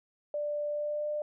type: tone with pitch glide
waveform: sine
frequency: 590 to 597.9 Hz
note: D5 to D5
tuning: +8 to +31 cents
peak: -30 dBFS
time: 0.34-1.22 s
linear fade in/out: 2 ms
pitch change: +23 cents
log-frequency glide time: 0.69-1.09 s
effects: none